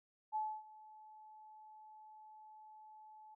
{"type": "tone with ADSR envelope", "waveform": "sine", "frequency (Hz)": 862, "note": "A5", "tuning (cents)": -36, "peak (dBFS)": -34, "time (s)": [0.32, 3.35], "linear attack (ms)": 36, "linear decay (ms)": 270, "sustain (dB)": -21, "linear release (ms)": 10, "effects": []}